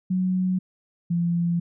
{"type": "tone pair in turn", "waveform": "sine", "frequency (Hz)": [184.7, 171.45], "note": ["F#3", "F3"], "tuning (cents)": [-3, -32], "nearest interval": "minor second", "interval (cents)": 129, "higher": "first", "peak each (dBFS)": -20, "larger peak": "neither", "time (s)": [[0.1, 0.59], [1.1, 1.6]], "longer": "second", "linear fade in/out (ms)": 10, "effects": []}